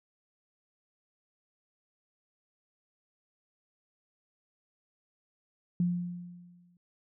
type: tone with exponential decay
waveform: sine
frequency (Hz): 175.9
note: F3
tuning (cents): +13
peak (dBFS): -23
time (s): 5.8-6.77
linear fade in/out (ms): 2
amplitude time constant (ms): 210
effects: none